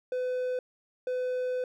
triangle tone pair in turn, 504 / 504 Hz, B4 / B4, +35 / +35 cents, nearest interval unison, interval 0 cents, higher neither, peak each -26 dBFS, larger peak neither, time 0.12-0.59 / 1.07-1.64 s, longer second, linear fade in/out 2 ms, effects none

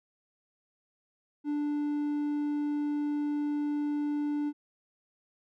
triangle tone, 293.8 Hz, D4, 1 cent sharp, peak -26 dBFS, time 1.44-4.53 s, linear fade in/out 50 ms, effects none

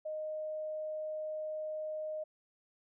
sine tone, 619 Hz, D#5, 9 cents flat, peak -36 dBFS, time 0.05-2.24 s, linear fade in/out 10 ms, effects none

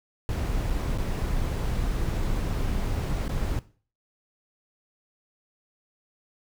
brown noise with dropouts, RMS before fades -27 dBFS, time 0.29-3.59 s, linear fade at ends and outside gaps 0 ms, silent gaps 0.699-0.704 / 0.975-0.985 / 3.28-3.292 s, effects noise-tail reverb RT60 0.4 s tail -17 dB re dry

